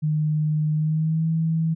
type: tone with pitch glide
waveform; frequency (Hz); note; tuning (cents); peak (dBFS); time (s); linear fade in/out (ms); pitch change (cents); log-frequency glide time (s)
sine; 153.1 to 161.92; D#3 to E3; -28 to -31; -19; 0.02-1.75; 20; +97; 0.73-1.27
effects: none